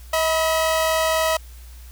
sawtooth tone pair together, 639.4 / 981 Hz, D#5 / B5, +47 / -12 cents, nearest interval perfect fifth, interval 741 cents, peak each -15 / -21 dBFS, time 0.13-1.37 s, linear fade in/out 5 ms, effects added 60 Hz sine -38 dBFS peak until 1.91 s + white hiss -50 dBFS RMS until 1.91 s

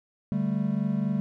triangle chord, D suspended fourth, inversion none, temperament equal, 146.83 / 196 / 220 Hz, D3 / G3 / A3, 0 / 0 / 0 cents, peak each -29 / -25 / -27 dBFS, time 0.32-1.2 s, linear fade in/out 0 ms, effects none

